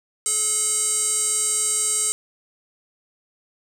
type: tone with band-pass filter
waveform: square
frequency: 431.8 Hz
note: A4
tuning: 33 cents flat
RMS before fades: -22 dBFS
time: 0.26-2.12 s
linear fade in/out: 0 ms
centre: 8100 Hz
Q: 8.3
effects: 9-bit